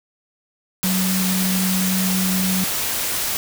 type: tone in noise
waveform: sine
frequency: 187 Hz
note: F#3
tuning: 19 cents sharp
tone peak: -19 dBFS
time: 0.84-2.64 s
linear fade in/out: 0 ms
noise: white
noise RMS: -23 dBFS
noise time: 0.83-3.37 s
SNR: +1 dB
effects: none